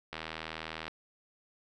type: click train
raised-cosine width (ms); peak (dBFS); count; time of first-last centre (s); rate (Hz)
0.3; -22; 61; 0.13-0.88; 80
effects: none